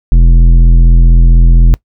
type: tone with tanh clipping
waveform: triangle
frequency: 42.11 Hz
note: E1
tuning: 38 cents sharp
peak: -3 dBFS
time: 0.12-1.74 s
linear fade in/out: 0 ms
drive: 15 dB
effects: noise-tail reverb RT60 0.1 s tail -22 dB re dry